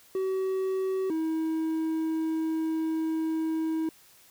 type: tone pair in turn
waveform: triangle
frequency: 379.6 / 320.1 Hz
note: F#4 / D#4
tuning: +44 / +49 cents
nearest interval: minor third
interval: 295 cents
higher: first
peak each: -24 dBFS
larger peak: neither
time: 0.15-1.1 / 1.1-3.89 s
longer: second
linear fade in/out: 2 ms
effects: white hiss -57 dBFS RMS until 4.3 s